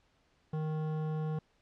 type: tone with hard clipping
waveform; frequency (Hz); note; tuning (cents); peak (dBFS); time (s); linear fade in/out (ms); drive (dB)
triangle; 155.56; D#3; 0; -34; 0.53-1.39; 5; 17
effects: pink hiss -71 dBFS RMS until 1.61 s + low-pass 5000 Hz 12 dB/octave